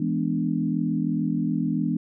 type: chord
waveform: sine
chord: E dominant seventh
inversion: none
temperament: equal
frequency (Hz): 164.81 / 207.7 / 246.9 / 293.7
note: E3 / G#3 / B3 / D4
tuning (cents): 0 / 0 / 0 / 0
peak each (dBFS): -27 / -28 / -27 / -28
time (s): 0-1.97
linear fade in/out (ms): 5
effects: none